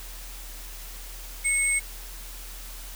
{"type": "tone pair together", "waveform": "sine", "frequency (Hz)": [2200, 8306], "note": ["C#7", "C9"], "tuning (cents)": [-14, -14], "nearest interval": "octave + major seventh", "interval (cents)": 2300, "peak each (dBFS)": -24, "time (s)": [1.44, 1.8], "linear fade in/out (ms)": 20, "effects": ["added 40 Hz sine -39 dBFS peak until 2.95 s", "white hiss -43 dBFS RMS until 2.95 s"]}